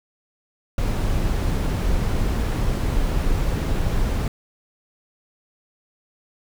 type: noise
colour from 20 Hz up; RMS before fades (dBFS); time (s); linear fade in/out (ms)
brown; -21; 0.78-4.28; 2
effects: none